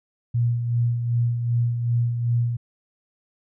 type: tone with tremolo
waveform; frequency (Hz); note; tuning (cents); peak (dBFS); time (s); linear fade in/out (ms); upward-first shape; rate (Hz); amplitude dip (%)
sine; 118.9; A#2; +35; -17; 0.34-2.57; 10; sine; 2.6; 50
effects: none